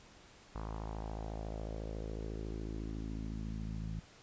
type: tone with low-pass filter sweep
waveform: sawtooth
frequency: 54 Hz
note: A1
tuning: 32 cents flat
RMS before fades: -41 dBFS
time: 0.55-4 s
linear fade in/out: 5 ms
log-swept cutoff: 1100 to 170 Hz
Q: 2.8
effects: pink hiss -59 dBFS RMS until 4.22 s + resampled to 16000 Hz